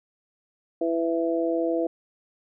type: harmonic tone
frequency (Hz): 166.1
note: E3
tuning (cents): +13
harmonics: 2 / 3 / 4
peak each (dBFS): -25 / -27 / -28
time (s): 0.81-1.87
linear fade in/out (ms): 5
effects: none